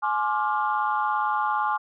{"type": "chord", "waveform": "sine", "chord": "D half-diminished seventh", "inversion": "second", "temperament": "just", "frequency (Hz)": [845.8, 1057.2, 1174.7, 1409.6], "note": ["Ab5", "C6", "D6", "F6"], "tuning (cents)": [31, 18, 0, 16], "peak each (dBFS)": [-25, -28, -27, -30], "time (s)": [0.02, 1.78], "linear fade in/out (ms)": 20, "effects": ["tanh soft clip ceiling -12 dBFS"]}